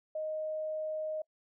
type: tone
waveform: sine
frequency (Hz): 622.3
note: D#5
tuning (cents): 0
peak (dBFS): -33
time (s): 0.15-1.22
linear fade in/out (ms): 5
effects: noise-tail reverb RT60 0.1 s tail -26 dB re dry